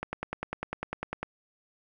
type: click train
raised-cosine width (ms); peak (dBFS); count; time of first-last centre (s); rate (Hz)
0.5; -17; 13; 0.03-1.23; 10
effects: none